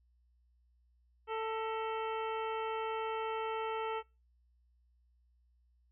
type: harmonic tone with a mistuned harmonic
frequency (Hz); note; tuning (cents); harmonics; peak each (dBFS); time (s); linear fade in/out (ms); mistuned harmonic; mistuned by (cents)
443.6; A4; +14; 1 / 2 / 3 / 4 / 5 / 6 / 7; -37 / -39 / -42 / -52 / -51 / -49 / -52; 1.27-4.03; 50; 4; +120
effects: noise-tail reverb RT60 0.3 s tail -26 dB re dry + added 60 Hz sine -67 dBFS peak until 5.91 s